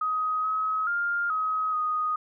sine tone with pitch steps, 1258 / 1276 / 1403 / 1268 / 1243 Hz, D#6 / D#6 / F6 / D#6 / D#6, +19 / +43 / +8 / +32 / -2 cents, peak -24 dBFS, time 0.01-2.16 s, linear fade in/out 5 ms, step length 430 ms, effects none

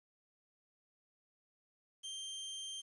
sawtooth tone, 3160 Hz, G7, 13 cents sharp, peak -39 dBFS, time 2.03-2.82 s, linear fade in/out 20 ms, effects resampled to 24000 Hz + 11-bit

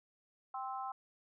harmonic tone, 261.6 Hz, C4, in tune, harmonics 3 / 4 / 5, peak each -41 / -43 / -45 dBFS, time 0.54-0.92 s, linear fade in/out 5 ms, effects none

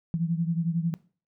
sine beating tone pair, 164.81 / 175.81 Hz, E3 / F3, 0 / +12 cents, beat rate 11 Hz, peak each -26 / -29 dBFS, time 0.14-0.94 s, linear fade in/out 0 ms, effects noise-tail reverb RT60 0.4 s tail -20 dB re dry

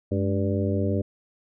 harmonic tone with a mistuned harmonic, 98 Hz, G2, in tune, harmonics 1 / 2 / 3 / 4 / 5 / 6, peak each -25 / -28 / -30 / -31 / -32 / -33 dBFS, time 0.11-1.02 s, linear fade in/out 10 ms, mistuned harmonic 2, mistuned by +110 cents, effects none

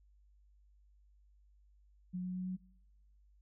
sine tone with pitch steps, 181.1 / 182.36 / 183.63 / 184.91 Hz, F#3 / F#3 / F#3 / F#3, -37 / -25 / -13 / -1 cents, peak -36 dBFS, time 2.13-2.57 s, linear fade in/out 20 ms, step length 110 ms, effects noise-tail reverb RT60 0.9 s tail -24 dB re dry + added 50 Hz sine -63 dBFS peak until 3.41 s

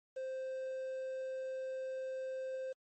triangle tone with quantisation, 523.3 Hz, C5, in tune, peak -36 dBFS, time 0.16-2.73 s, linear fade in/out 10 ms, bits 10, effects MP3 32 kbps

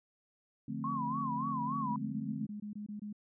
sine chord, D minor seventh, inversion none, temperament equal, 146.83 / 174.61 / 220 / 261.6 Hz, D3 / F3 / A3 / C4, 0 / 0 / 0 / 0 cents, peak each -42 / -45 / -39 / -41 dBFS, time 0.68-2.46 s, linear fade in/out 5 ms
sine tone with vibrato, 1046.5 Hz, C6, in tune, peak -34 dBFS, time 0.84-1.96 s, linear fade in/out 2 ms, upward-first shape sine, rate 3.5 Hz, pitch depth 140 cents each way
sine tone bursts, 208.4 Hz, G#3, 6 cents sharp, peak -39 dBFS, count 10, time 1.83-3.128 s, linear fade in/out 5 ms, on 110 ms, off 22 ms
effects none

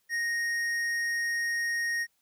triangle tone with tanh clipping, 1864.7 Hz, A#6, in tune, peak -29 dBFS, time 0.09-2.07 s, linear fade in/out 50 ms, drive 15 dB, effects white hiss -73 dBFS RMS until 2.21 s

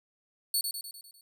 15% pulse tone with echo, 4435 Hz, C#8, in tune, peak -19 dBFS, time 0.54-0.61 s, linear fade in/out 2 ms, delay 100 ms, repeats 6, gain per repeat -5 dB, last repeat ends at 1.21 s, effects none

